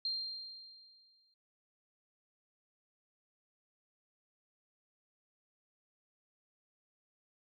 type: tone with exponential decay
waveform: sine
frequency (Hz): 4186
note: C8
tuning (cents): 0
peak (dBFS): -32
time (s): 0.05-1.34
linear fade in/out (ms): 2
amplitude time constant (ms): 280
effects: none